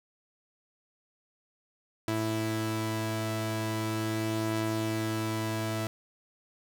sawtooth tone pair together, 110 / 329.6 Hz, A2 / E4, 0 / 0 cents, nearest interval octave + perfect fifth, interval 1900 cents, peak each -28 dBFS, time 2.08-5.87 s, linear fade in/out 0 ms, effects none

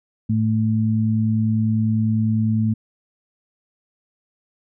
sine tone pair together, 110 / 220 Hz, A2 / A3, 0 / 0 cents, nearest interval octave, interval 1200 cents, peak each -19 dBFS, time 0.29-2.74 s, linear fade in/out 10 ms, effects none

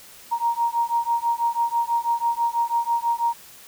sine beating tone pair, 933 / 939.1 Hz, A#5 / A#5, +1 / +13 cents, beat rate 6.1 Hz, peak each -23 dBFS, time 0.31-3.34 s, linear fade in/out 20 ms, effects white hiss -46 dBFS RMS until 3.67 s

